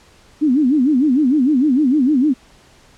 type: tone with vibrato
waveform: sine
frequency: 275.6 Hz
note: C#4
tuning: 10 cents flat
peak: -11 dBFS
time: 0.41-2.34 s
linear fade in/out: 20 ms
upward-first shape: sine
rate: 6.6 Hz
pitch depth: 220 cents each way
effects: pink hiss -49 dBFS RMS until 2.97 s + low-pass 8000 Hz 12 dB/octave